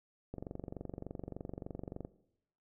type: click train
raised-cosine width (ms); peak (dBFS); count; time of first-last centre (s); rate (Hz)
2; -28; 41; 0.34-2.049; 23.4
effects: noise-tail reverb RT60 0.8 s tail -18 dB re dry